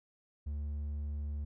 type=tone with hard clipping; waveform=sine; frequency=73.42 Hz; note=D2; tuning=in tune; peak=-36 dBFS; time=0.46-1.45 s; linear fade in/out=10 ms; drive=3 dB; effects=none